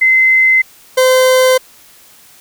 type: tone pair in turn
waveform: sine / 40% pulse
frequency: 2059 / 514.8 Hz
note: C7 / C5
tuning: -28 / -28 cents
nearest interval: 2 octaves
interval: 2400 cents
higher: first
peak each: -6 dBFS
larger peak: neither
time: 0.01-0.62 / 0.97-1.58 s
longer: neither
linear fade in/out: 10 ms
effects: white hiss -43 dBFS RMS until 2.4 s